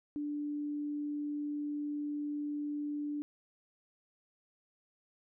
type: tone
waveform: sine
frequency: 293.7 Hz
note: D4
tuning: in tune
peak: -34 dBFS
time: 0.16-3.22 s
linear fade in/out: 0 ms
effects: none